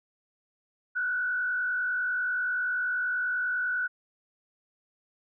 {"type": "tone with frequency modulation", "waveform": "sine", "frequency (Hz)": 1480, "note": "F#6", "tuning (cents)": 0, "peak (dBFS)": -26, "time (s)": [0.95, 3.88], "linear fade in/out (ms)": 20, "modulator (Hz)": 50.2, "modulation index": 0.75, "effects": []}